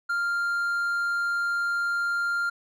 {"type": "tone", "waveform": "triangle", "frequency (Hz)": 1396, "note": "F6", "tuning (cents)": -1, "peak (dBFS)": -22, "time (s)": [0.09, 2.5], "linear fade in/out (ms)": 10, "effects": []}